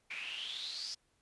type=noise with band-pass filter sweep; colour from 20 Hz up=pink; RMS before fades=-42 dBFS; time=0.1-0.95 s; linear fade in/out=10 ms; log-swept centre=2300 to 5200 Hz; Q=8.7; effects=pink hiss -75 dBFS RMS until 1.21 s + resampled to 24000 Hz